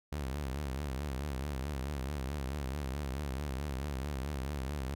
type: tone with vibrato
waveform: sawtooth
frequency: 69.3 Hz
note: C#2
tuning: in tune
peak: -31 dBFS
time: 0.12-4.95 s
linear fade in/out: 5 ms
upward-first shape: triangle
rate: 4.6 Hz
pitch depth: 170 cents each way
effects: none